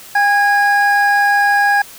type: tone pair together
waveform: triangle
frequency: 809.4 / 1649 Hz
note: G#5 / G#6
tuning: -45 / -13 cents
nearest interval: octave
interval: 1232 cents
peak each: -11 dBFS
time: 0.15-1.82 s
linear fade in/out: 5 ms
effects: white hiss -37 dBFS RMS until 1.98 s